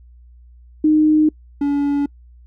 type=tone pair in turn; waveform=sine / triangle; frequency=307.5 / 285.2 Hz; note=D#4 / C#4; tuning=-20 / +49 cents; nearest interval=minor second; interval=131 cents; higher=first; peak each=-10 / -13 dBFS; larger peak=first; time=0.84-1.29 / 1.61-2.06 s; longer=neither; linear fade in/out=5 ms; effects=noise-tail reverb RT60 0.1 s tail -26 dB re dry + added 60 Hz sine -42 dBFS peak until 2.46 s